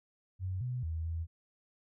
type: tone with pitch steps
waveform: sine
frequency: 93 / 124.9 / 80.9 / 82.4 Hz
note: F#2 / B2 / E2 / E2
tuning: +9 / +20 / -32 / 0 cents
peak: -33 dBFS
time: 0.39-1.27 s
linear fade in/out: 50 ms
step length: 220 ms
effects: none